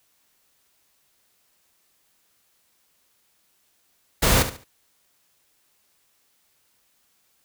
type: noise with echo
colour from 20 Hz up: pink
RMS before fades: -18 dBFS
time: 4.22-4.43 s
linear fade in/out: 10 ms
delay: 71 ms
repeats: 3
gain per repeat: -11 dB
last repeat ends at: 4.643 s
effects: white hiss -66 dBFS RMS until 7.44 s